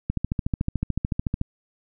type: click train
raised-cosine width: 5 ms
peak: -11 dBFS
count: 19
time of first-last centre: 0.1-1.414 s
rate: 13.7 Hz
effects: none